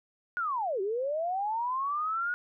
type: linear two-way sweep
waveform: sine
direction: down then up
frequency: 1480 to 370 to 1460 Hz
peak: -28 dBFS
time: 0.37-2.34 s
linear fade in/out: 0 ms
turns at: 0.81 s
effects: none